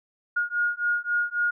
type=beating tone pair; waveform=sine; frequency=1430 / 1433.7 Hz; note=F6 / F6; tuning=+41 / +45 cents; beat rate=3.7 Hz; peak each=-26 dBFS; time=0.36-1.51 s; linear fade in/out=10 ms; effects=none